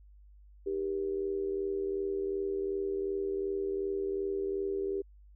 sine tone with amplitude modulation, 393.4 Hz, G4, 6 cents sharp, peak -27 dBFS, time 0.66-5.02 s, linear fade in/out 10 ms, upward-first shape sine, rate 82.7 Hz, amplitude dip 70%, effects added 50 Hz sine -53 dBFS peak until 5.35 s

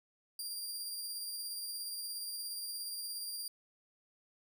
20% pulse tone with tremolo, 4773 Hz, D8, 27 cents sharp, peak -32 dBFS, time 0.39-3.48 s, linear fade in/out 2 ms, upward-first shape triangle, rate 17 Hz, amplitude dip 30%, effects none

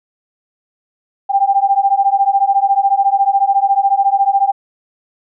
sine beating tone pair, 784 / 798 Hz, G5 / G5, 0 / +31 cents, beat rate 14 Hz, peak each -13 dBFS, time 1.29-4.52 s, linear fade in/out 20 ms, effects none

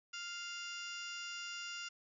harmonic tone, 698.5 Hz, F5, in tune, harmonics 2 / 3 / 4 / 5 / 6 / 7 / 8 / 9 / 10, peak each -47 / -54 / -46 / -57 / -61 / -52 / -53 / -62 / -54 dBFS, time 0.13-1.89 s, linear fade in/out 10 ms, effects none

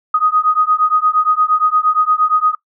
sine beating tone pair, 1244.5 / 1253.1 Hz, D#6 / D#6, 0 / +12 cents, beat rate 8.6 Hz, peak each -14 dBFS, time 0.14-2.55 s, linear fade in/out 5 ms, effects noise-tail reverb RT60 0.1 s tail -20 dB re dry

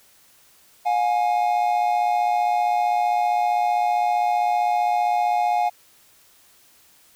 triangle tone pair together, 715.2 / 830.6 Hz, F5 / G#5, +41 / 0 cents, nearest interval minor third, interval 259 cents, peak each -18 / -20 dBFS, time 0.85-5.7 s, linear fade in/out 20 ms, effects white hiss -55 dBFS RMS until 7.15 s

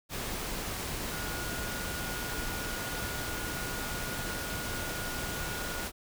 sine tone in noise, 1441 Hz, F#6, 46 cents flat, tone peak -41 dBFS, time 1.09-5.89 s, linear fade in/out 50 ms, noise pink, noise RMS -36 dBFS, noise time 0.09-5.92 s, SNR -8 dB, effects none

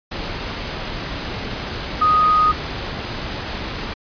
sine tone in noise, 1244.5 Hz, D#6, in tune, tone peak -12 dBFS, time 2.01-2.52 s, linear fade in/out 10 ms, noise pink, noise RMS -27 dBFS, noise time 0.11-3.94 s, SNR +12 dB, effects resampled to 11025 Hz

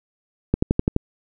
click train, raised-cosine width 3 ms, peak -4 dBFS, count 6, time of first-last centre 0.54-0.964 s, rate 11.8 Hz, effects none

